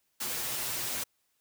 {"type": "noise with comb filter", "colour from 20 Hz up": "white", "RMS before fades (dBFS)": -34, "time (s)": [0.2, 1.04], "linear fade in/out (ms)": 10, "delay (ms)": 8.2, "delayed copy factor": 0.7, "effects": ["white hiss -75 dBFS RMS until 1.4 s"]}